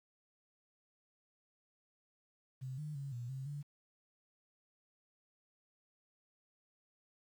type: tone with pitch steps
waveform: sine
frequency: 130.3 / 150.9 / 138.9 / 120.6 / 133.2 / 144.7 Hz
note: C3 / D3 / C#3 / B2 / C3 / D3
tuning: -7 / +47 / +4 / -41 / +31 / -25 cents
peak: -40 dBFS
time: 2.61-3.63 s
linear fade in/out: 20 ms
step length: 170 ms
effects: 11-bit